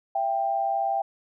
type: tone pair together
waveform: sine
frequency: 668.4 / 788 Hz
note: E5 / G5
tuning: +24 / +9 cents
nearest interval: minor third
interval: 285 cents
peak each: -28 / -24 dBFS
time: 0.15-1.02 s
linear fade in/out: 5 ms
effects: none